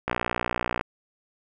click train, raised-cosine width 0.5 ms, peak -10 dBFS, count 45, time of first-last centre 0.08-0.811 s, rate 60.2 Hz, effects none

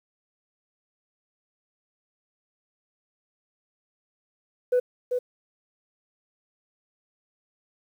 sine tone with echo, 496.8 Hz, B4, 10 cents sharp, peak -16 dBFS, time 4.72-4.8 s, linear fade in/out 10 ms, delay 390 ms, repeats 1, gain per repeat -6 dB, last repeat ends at 5.19 s, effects tanh soft clip ceiling -16 dBFS + 9-bit

